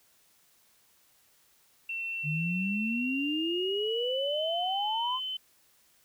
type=tone with pitch glide; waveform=sine; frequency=2702 to 3050 Hz; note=E7 to G7; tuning=+42 to -48 cents; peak=-32 dBFS; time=1.89-5.37 s; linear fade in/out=5 ms; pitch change=+210 cents; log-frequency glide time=2.87-4.43 s
type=exponential sweep; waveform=sine; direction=up; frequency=145.4 to 1053 Hz; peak=-29 dBFS; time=2.23-5.2 s; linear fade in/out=50 ms
effects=white hiss -65 dBFS RMS until 6.04 s